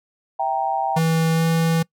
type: chord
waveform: sine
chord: E diminished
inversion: none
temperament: equal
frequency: 659.3 / 784 / 932.3 Hz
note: E5 / G5 / Bb5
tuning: 0 / 0 / 0 cents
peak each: -27 / -21 / -25 dBFS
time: 0.39-0.99 s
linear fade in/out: 10 ms
type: tone with pitch glide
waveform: square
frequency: 162.6 to 164.2 Hz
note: E3 to E3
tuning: -23 to -6 cents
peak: -17 dBFS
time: 0.96-1.83 s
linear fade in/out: 10 ms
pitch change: +17 cents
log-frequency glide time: 1.32-1.45 s
effects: noise-tail reverb RT60 0.1 s tail -24 dB re dry